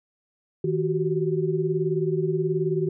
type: tone cluster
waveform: sine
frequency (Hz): 158.1 / 365.5 / 384.2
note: D#3 / F#4 / G4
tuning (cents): +28 / -21 / -35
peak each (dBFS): -26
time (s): 0.64-2.89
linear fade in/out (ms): 5
effects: none